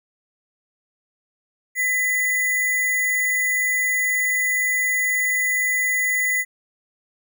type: tone with sample-and-hold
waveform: sine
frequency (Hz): 1999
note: B6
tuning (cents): +20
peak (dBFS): -18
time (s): 1.75-6.45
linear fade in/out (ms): 50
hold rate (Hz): 8820
effects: none